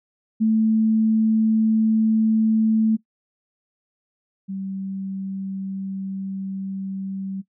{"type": "tone pair in turn", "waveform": "sine", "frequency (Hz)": [220, 193.02], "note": ["A3", "G3"], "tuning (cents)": [0, -27], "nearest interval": "major second", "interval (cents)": 227, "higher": "first", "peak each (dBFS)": [-15, -26], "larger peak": "first", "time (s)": [[0.4, 2.97], [4.48, 7.42]], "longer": "second", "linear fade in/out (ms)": 20, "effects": ["noise-tail reverb RT60 0.1 s tail -19 dB re dry"]}